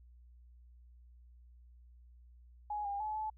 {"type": "tone with pitch steps", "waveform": "sine", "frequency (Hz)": [836, 805, 856, 864], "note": ["G#5", "G5", "A5", "A5"], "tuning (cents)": [11, 46, -48, -32], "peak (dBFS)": -35, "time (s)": [2.7, 3.3], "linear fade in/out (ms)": 5, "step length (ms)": 150, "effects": ["added 60 Hz sine -56 dBFS peak until 3.37 s"]}